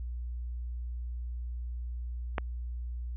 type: click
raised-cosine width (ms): 0.5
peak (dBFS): -14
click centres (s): 2.382
effects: added 60 Hz sine -34 dBFS peak until 3.16 s + resampled to 8000 Hz